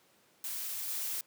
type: noise with level steps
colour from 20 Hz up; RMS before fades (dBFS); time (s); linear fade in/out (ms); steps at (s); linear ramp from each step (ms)
blue; -38 / -36; 0.44-1.21; 2; 0.88; 10
effects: pink hiss -66 dBFS RMS until 1.26 s + high-pass 200 Hz 12 dB/octave